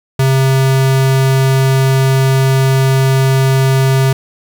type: tone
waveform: square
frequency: 133.4 Hz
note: C3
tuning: 34 cents sharp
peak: -9 dBFS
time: 0.19-4.13 s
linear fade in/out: 5 ms
effects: 8-bit